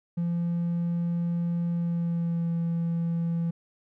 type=tone with pitch glide; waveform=triangle; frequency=171.3 to 168.16 Hz; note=F3 to E3; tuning=-33 to +35 cents; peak=-22 dBFS; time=0.17-3.51 s; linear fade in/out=10 ms; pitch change=-32 cents; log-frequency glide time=1.7-2.51 s; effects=tanh soft clip ceiling -19 dBFS